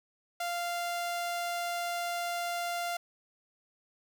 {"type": "tone", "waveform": "sawtooth", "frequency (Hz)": 695, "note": "F5", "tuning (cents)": -9, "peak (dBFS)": -28, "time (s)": [0.4, 2.97], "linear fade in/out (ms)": 5, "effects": []}